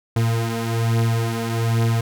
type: beating tone pair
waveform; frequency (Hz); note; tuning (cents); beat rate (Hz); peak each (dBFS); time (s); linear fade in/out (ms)
40% pulse; 114.3 / 115.5; A#2 / A#2; -34 / -16; 1.2; -19 / -23; 0.16-2.01; 5
effects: none